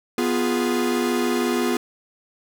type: chord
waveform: 45% pulse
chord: F diminished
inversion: second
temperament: equal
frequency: 246.9 / 349.2 / 415.3 Hz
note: Cb4 / F4 / Ab4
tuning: 0 / 0 / 0 cents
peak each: -23 / -24 / -26 dBFS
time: 0.18-1.77 s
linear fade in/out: 2 ms
effects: none